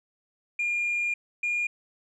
sine tone pair in turn, 2412 / 2421 Hz, D7 / D#7, +46 / -48 cents, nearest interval unison, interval 6 cents, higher second, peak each -23 dBFS, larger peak neither, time 0.59-1.14 / 1.43-1.67 s, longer first, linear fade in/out 5 ms, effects tanh soft clip ceiling -22 dBFS

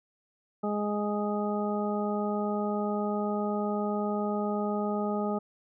harmonic tone, 207.6 Hz, G#3, in tune, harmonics 1 / 2 / 3 / 4 / 6, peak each -30 / -33 / -35 / -36 / -38 dBFS, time 0.63-5.39 s, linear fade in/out 10 ms, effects none

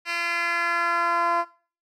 10% pulse tone with band-pass filter sweep, 342.1 Hz, F4, 36 cents flat, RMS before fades -24 dBFS, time 0.05-1.45 s, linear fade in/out 50 ms, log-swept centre 2900 to 900 Hz, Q 2, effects noise-tail reverb RT60 0.4 s tail -19 dB re dry

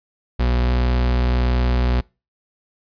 40% pulse tone with pitch glide, 61 to 61.57 Hz, B1 to B1, -21 to -5 cents, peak -15 dBFS, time 0.39-2.01 s, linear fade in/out 10 ms, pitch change +16 cents, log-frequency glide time 0.61-0.71 s, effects noise-tail reverb RT60 0.3 s tail -25 dB re dry + resampled to 11025 Hz

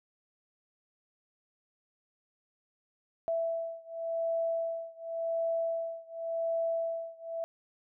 sine beating tone pair, 662 / 662.9 Hz, E5 / E5, +7 / +10 cents, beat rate 0.9 Hz, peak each -33 / -34 dBFS, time 3.28-7.44 s, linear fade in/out 0 ms, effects none

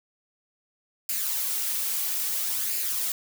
blue noise with flanger, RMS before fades -28 dBFS, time 1.09-3.12 s, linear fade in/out 2 ms, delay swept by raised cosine 0.42 to 3.72 ms, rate 0.6 Hz, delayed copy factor +0.5, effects none

